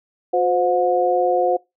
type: tone cluster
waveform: sine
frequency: 360.5 / 518 / 721 Hz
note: F#4 / C5 / F#5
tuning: -45 / -17 / -45 cents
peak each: -21 / -19 / -19 dBFS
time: 0.33-1.57 s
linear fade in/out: 10 ms
effects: noise-tail reverb RT60 0.2 s tail -23 dB re dry